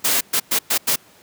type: noise bursts at uneven times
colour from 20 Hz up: white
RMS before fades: -18 dBFS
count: 5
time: 0.04-0.21 / 0.33-0.4 / 0.51-0.59 / 0.7-0.78 / 0.87-0.96 s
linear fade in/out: 10 ms
effects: pink hiss -50 dBFS RMS until 1.22 s + high-pass 150 Hz 12 dB/octave